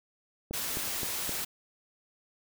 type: click train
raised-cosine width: 2 ms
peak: -23 dBFS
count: 4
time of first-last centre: 0.51-1.293 s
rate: 3.83 Hz
type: noise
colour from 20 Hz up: white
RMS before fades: -34 dBFS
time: 0.53-1.45 s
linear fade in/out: 10 ms
effects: none